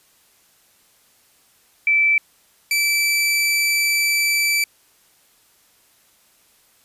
sine / sawtooth tone pair in turn, 2322 / 2322 Hz, D7 / D7, -20 / -20 cents, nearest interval unison, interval 0 cents, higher neither, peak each -13 dBFS, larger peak neither, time 1.87-2.18 / 2.71-4.64 s, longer second, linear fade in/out 2 ms, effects white hiss -57 dBFS RMS until 6.84 s + resampled to 32000 Hz

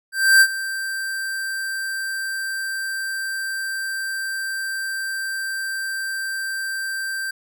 square tone with ADSR envelope, 1568 Hz, G6, in tune, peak -9 dBFS, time 0.12-7.31 s, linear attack 290 ms, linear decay 60 ms, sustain -16 dB, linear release 6 ms, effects none

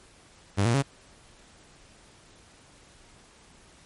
sawtooth tone with pitch steps, 100 / 117.55 / 138.19 Hz, G2 / A#2 / C#3, +35 / +15 / -5 cents, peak -17 dBFS, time 0.57-0.828 s, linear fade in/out 20 ms, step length 86 ms, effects pink hiss -55 dBFS RMS until 3.85 s + MP3 48 kbps

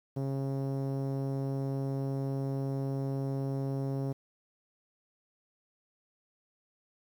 sawtooth tone with low-pass filter, 136.1 Hz, C#3, 31 cents flat, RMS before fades -33 dBFS, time 0.16-4.13 s, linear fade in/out 10 ms, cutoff 560 Hz, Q 1, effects 10-bit

